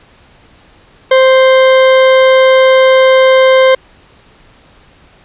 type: tone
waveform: 40% pulse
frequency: 523.3 Hz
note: C5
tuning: in tune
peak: -3 dBFS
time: 1.11-3.75 s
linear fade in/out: 5 ms
effects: pink hiss -44 dBFS RMS until 5.24 s + resampled to 8000 Hz